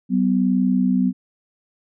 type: tone pair together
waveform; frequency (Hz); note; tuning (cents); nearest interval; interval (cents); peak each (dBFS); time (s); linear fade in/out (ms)
sine; 190 / 250.9; F#3 / B3; +46 / +28; perfect fourth; 482; -18; 0.09-1.13; 50
effects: none